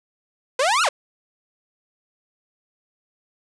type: exponential two-way sweep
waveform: sawtooth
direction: up then down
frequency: 486.8 to 1480 to 486.8 Hz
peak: -13 dBFS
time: 0.59-0.89 s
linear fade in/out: 5 ms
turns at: 0.83 s
effects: resampled to 22050 Hz + 7-bit